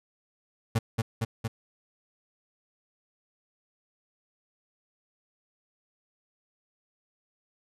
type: tone with echo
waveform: 35% pulse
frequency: 112.7 Hz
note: A2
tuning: 42 cents sharp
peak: -20 dBFS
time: 0.75-0.79 s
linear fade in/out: 10 ms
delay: 230 ms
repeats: 3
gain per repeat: -2 dB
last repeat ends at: 1.48 s
effects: resampled to 32000 Hz